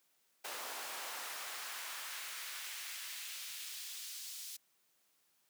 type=noise with high-pass filter sweep; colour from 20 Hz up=pink; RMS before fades=-45 dBFS; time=0.44-4.57 s; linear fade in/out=10 ms; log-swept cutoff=610 to 4900 Hz; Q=0.99; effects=white hiss -75 dBFS RMS until 5.49 s + high-pass 150 Hz 12 dB/octave